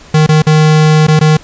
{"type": "tone with dropouts", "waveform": "square", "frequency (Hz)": 154.7, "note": "D#3", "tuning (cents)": -10, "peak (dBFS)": -5, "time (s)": [0.14, 1.37], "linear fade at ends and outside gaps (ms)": 5, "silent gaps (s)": [[0.265, 0.289], [0.421, 0.467], [1.069, 1.082], [1.193, 1.21]], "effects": ["pink hiss -37 dBFS RMS until 1.43 s", "resampled to 16000 Hz"]}